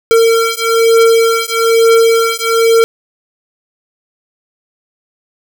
square beating tone pair, 455.7 / 456.8 Hz, A#4 / A#4, -39 / -35 cents, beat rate 1.1 Hz, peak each -11 dBFS, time 0.11-2.84 s, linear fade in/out 0 ms, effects none

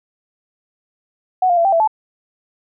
sine tone with pitch steps, 741 / 701 / 676 / 781 / 665 / 867 Hz, F#5 / F5 / E5 / G5 / E5 / A5, +2 / +6 / +43 / -7 / +15 / -26 cents, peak -11 dBFS, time 1.42-1.876 s, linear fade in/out 5 ms, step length 76 ms, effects none

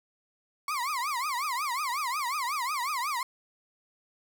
35% pulse tone with vibrato, 1087 Hz, C#6, 34 cents flat, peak -27 dBFS, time 0.68-3.23 s, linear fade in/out 2 ms, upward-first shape triangle, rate 5.5 Hz, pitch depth 280 cents each way, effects none

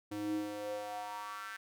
square tone with high-pass filter sweep, 103.83 Hz, G#2, in tune, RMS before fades -40 dBFS, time 0.11-1.57 s, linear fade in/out 10 ms, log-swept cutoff 230 to 1600 Hz, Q 5.3, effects none

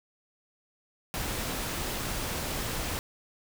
pink noise, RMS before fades -33 dBFS, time 1.14-2.99 s, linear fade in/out 0 ms, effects none

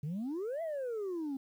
sine exponential two-way sweep, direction up then down, 138.59 to 679 to 262.4 Hz, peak -32 dBFS, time 0.03-1.37 s, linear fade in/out 5 ms, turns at 0.62 s, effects tanh soft clip ceiling -33 dBFS + 11-bit

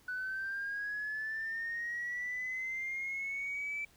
sine linear sweep, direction up, 1486 to 2326 Hz, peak -34 dBFS, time 0.08-3.85 s, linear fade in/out 5 ms, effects tanh soft clip ceiling -31 dBFS + pink hiss -64 dBFS RMS until 3.96 s

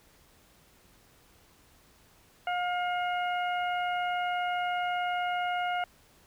harmonic tone with a mistuned harmonic, 715 Hz, F5, 41 cents sharp, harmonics 1 / 2 / 3 / 4, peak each -29 / -35 / -39 / -41 dBFS, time 2.47-5.84 s, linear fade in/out 2 ms, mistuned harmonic 2, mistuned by -15 cents, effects pink hiss -61 dBFS RMS until 6.26 s

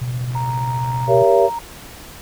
sine tone with tremolo, 123.9 Hz, B2, 6 cents sharp, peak -19 dBFS, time 0.01-1.23 s, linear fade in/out 10 ms, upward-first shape square, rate 15 Hz, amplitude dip 35%
click train, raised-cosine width 0.5 ms, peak -23 dBFS, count 53, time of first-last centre 0.32-1.061 s, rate 70.2 Hz
sine tone, 932.3 Hz, A#5, in tune, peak -22 dBFS, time 0.35-1.59 s, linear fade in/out 5 ms
sine chord, G diminished seventh, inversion none, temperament just, 392 / 470.4 / 564.5 / 677.4 Hz, G4 / Bb4 / Db5 / Fb5, 0 / +16 / +31 / +47 cents, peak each -16 dBFS, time 1.07-1.5 s, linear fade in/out 50 ms
effects pink hiss -38 dBFS RMS until 2.21 s

